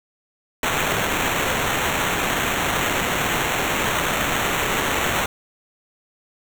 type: noise with sample-and-hold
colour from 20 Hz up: blue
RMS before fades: -22 dBFS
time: 0.63-5.26 s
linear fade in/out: 2 ms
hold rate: 4900 Hz
effects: none